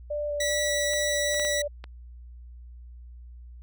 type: tone with vibrato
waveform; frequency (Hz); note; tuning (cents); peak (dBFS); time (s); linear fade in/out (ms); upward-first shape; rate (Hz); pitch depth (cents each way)
sine; 587.3; D5; 0; -27; 0.1-1.68; 10; square; 2.5; 10
type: tone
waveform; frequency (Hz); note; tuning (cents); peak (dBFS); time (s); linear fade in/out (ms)
15% pulse; 1949; B6; -23; -20; 0.4-1.62; 5
type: clicks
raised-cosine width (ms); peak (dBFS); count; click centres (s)
0.3; -26 / -27 / -21 / -21 / -24; 5; 0.935 / 1.344 / 1.397 / 1.45 / 1.841
effects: added 60 Hz sine -42 dBFS peak until 3.62 s